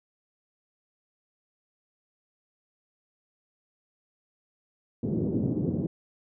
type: band-pass noise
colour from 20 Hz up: pink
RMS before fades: -28 dBFS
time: 5.03-5.87 s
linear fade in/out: 5 ms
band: 110 to 380 Hz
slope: 24 dB/octave
effects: none